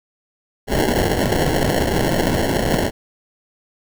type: noise with sample-and-hold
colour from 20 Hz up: white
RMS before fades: -18 dBFS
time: 0.67-2.91 s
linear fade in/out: 50 ms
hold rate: 1225 Hz
effects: none